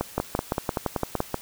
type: two click trains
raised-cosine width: 1 ms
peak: -9 / -10 dBFS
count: 7 / 8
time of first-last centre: 0.18-1.204 / 0.01-1.343 s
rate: 5.86 / 5.25 Hz
effects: white hiss -44 dBFS RMS until 1.41 s